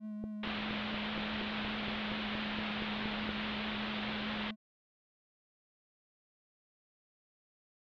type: tone with vibrato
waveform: triangle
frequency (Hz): 212.7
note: G#3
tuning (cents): +42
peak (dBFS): -37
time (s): 0-4.56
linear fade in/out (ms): 50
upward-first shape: sine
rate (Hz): 4.7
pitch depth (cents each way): 19
type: click train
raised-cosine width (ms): 2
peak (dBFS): -28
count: 14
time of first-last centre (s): 0.24-3.292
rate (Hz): 4.26
type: low-pass noise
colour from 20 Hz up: white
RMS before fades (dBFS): -40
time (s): 0.43-4.51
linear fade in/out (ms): 5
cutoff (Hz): 3700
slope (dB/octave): 48
effects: none